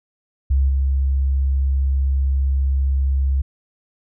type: tone with level steps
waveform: sine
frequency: 67.6 Hz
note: C#2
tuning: 43 cents flat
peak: -13 / -15 dBFS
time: 0.5-3.42 s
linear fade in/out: 10 ms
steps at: 0.68 s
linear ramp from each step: 20 ms
effects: none